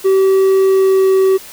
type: tone with pitch glide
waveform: triangle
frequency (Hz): 384.3 to 381.9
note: G4 to G4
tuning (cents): -34 to -45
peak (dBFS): -6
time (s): 0.04-1.38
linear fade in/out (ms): 20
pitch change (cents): -11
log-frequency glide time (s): 0.59-1.11
effects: white hiss -35 dBFS RMS until 1.52 s